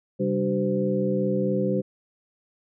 sine tone cluster, 132.4 / 195.6 / 295.2 / 379.6 / 512 Hz, C3 / G3 / D4 / F#4 / C5, +21 / -4 / +9 / +44 / -38 cents, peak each -31 / -25 / -31 / -28 / -27 dBFS, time 0.19-1.82 s, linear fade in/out 20 ms, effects none

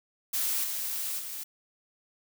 blue noise with level steps, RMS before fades -29 / -33 / -38 dBFS, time 0.33-1.44 s, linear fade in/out 10 ms, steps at 0.63 / 1.18 s, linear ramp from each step 20 ms, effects none

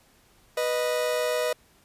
40% pulse tone pair together, 492.1 / 620 Hz, B4 / D#5, -6 / -6 cents, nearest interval major third, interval 400 cents, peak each -26 dBFS, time 0.57-1.53 s, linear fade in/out 5 ms, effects pink hiss -60 dBFS RMS until 1.84 s + resampled to 32000 Hz

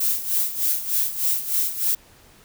violet noise with tremolo, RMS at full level -20 dBFS, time 0-1.95 s, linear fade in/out 5 ms, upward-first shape sine, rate 3.3 Hz, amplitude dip 75%, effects pink hiss -52 dBFS RMS until 2.44 s

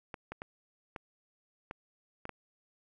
clicks, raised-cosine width 0.5 ms, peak -25 dBFS, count 7, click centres 0.142 / 0.32 / 0.419 / 0.962 / 1.711 / 2.254 / 2.293 s, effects none

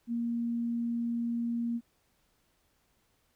sine tone, 234.7 Hz, A#3, 12 cents sharp, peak -29 dBFS, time 0.07-1.81 s, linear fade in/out 50 ms, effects pink hiss -72 dBFS RMS until 3.35 s

